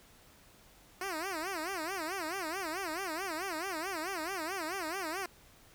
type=tone with vibrato; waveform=10% pulse; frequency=349.2 Hz; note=F4; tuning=in tune; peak=-27 dBFS; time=1.01-5.26 s; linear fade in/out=2 ms; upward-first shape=sine; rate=4.6 Hz; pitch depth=220 cents each way; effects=pink hiss -60 dBFS RMS until 5.74 s